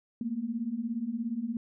sine beating tone pair, 220 / 237 Hz, A3 / A#3, 0 / +29 cents, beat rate 17 Hz, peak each -35 / -32 dBFS, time 0.21-1.57 s, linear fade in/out 2 ms, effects none

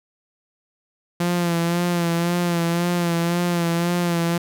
sawtooth tone with vibrato, 172 Hz, F3, 26 cents flat, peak -15 dBFS, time 1.2-4.38 s, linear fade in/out 5 ms, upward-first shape sine, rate 1.9 Hz, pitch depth 38 cents each way, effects none

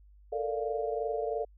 sine chord, Bb major seventh, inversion third, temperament equal with one note detuned, 443.3 / 466.2 / 587.3 / 698.5 Hz, A4 / Bb4 / D5 / F5, +13 / 0 / 0 / 0 cents, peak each -33 / -37 / -36 / -36 dBFS, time 0.32-1.45 s, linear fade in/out 10 ms, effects added 50 Hz sine -54 dBFS peak until 1.57 s

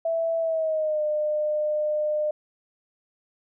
sine tone with pitch glide, 659.3 to 604.6 Hz, E5 to D#5, 0 to -50 cents, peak -22 dBFS, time 0.05-2.31 s, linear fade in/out 5 ms, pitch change -150 cents, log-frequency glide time 0.39-1.03 s, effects none

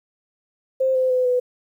sine tone with pitch steps, 525 / 515.7 / 506.5 / 497.5 Hz, C5 / C5 / B4 / B4, +6 / -25 / +44 / +13 cents, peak -16 dBFS, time 0.8-1.4 s, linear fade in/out 10 ms, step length 150 ms, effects 9-bit

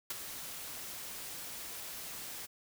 white noise with ADSR envelope, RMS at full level -35 dBFS, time 0.1-2.47 s, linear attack 6 ms, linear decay 21 ms, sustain -9 dB, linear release 22 ms, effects none

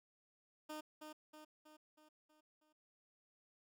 15% pulse tone with echo, 306.6 Hz, D#4, 25 cents flat, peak -39 dBFS, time 0.69-0.81 s, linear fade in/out 10 ms, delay 320 ms, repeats 6, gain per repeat -5 dB, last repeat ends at 2.73 s, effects none

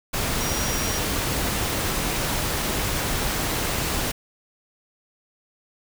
sine tone in noise, 5700 Hz, F8, 34 cents sharp, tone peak -31 dBFS, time 0.4-0.99 s, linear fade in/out 10 ms, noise pink, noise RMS -25 dBFS, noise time 0.13-4.12 s, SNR -9 dB, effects none

